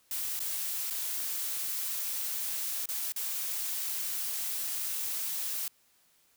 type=noise with dropouts; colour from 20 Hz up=blue; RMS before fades=-34 dBFS; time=0.11-5.68 s; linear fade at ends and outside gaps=2 ms; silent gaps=0.393-0.402 / 0.901-0.906 / 2.858-2.888 / 3.122-3.161 s; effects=white hiss -67 dBFS RMS until 6.36 s